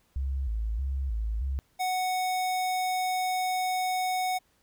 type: tone with vibrato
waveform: sine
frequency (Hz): 60.6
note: B1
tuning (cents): -32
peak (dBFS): -27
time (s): 0.16-1.59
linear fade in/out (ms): 0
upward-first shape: square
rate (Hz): 1.6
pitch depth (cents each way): 180
type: tone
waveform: square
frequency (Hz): 740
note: F#5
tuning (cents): 0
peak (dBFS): -27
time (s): 1.79-4.39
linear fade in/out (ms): 20
effects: pink hiss -68 dBFS RMS until 4.62 s